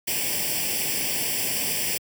white noise with comb filter, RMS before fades -26 dBFS, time 0.07-1.98 s, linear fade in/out 10 ms, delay 0.38 ms, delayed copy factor +0.9, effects high-pass 100 Hz 12 dB/octave

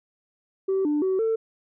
sine tone with pitch steps, 384.4 / 296.7 / 377.9 / 447.8 Hz, G4 / D4 / F#4 / A4, -34 / +18 / +37 / +30 cents, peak -19 dBFS, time 0.68-1.36 s, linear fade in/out 10 ms, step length 170 ms, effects tanh soft clip ceiling -18 dBFS

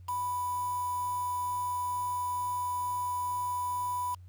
sine tone with quantisation, 987.8 Hz, B5, in tune, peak -30 dBFS, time 0.08-4.15 s, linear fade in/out 10 ms, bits 7, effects added 90 Hz sine -47 dBFS peak until 4.28 s + pink hiss -74 dBFS RMS until 4.28 s

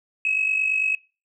sine tone pair together, 2557 / 2606 Hz, D#7 / E7, +47 / -20 cents, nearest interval unison, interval 33 cents, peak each -20 / -25 dBFS, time 0.25-0.95 s, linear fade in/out 2 ms, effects noise-tail reverb RT60 0.3 s tail -21 dB re dry + tanh soft clip ceiling -13 dBFS

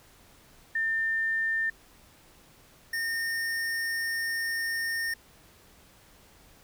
sine / square tone pair in turn, 1800 / 1827.2 Hz, A6 / A#6, +39 / -35 cents, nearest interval unison, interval 26 cents, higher second, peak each -25 / -29 dBFS, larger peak first, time 0.75-1.7 / 2.93-5.14 s, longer second, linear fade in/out 5 ms, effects pink hiss -57 dBFS RMS until 6.63 s

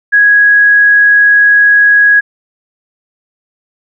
sine tone, 1661.2 Hz, G#6, in tune, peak -3 dBFS, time 0.12-2.21 s, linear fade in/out 20 ms, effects none

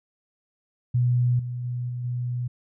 sine tone with level steps, 122.9 Hz, B2, 8 cents flat, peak -18 / -28 / -26 / -28 / -25 dBFS, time 0.94-2.48 s, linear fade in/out 10 ms, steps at 1.39 / 1.64 / 1.89 / 2.04 s, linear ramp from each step 5 ms, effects none

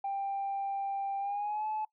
sine tone with pitch glide, 790 to 861.5 Hz, G5 to A5, +13 to -37 cents, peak -30 dBFS, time 0.04-1.85 s, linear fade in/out 5 ms, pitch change +150 cents, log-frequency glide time 1.19-1.66 s, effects noise-tail reverb RT60 0.1 s tail -22 dB re dry + tanh soft clip ceiling -28 dBFS

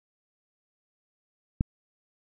click, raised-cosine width 5 ms, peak -11 dBFS, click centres 1.609 s, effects none

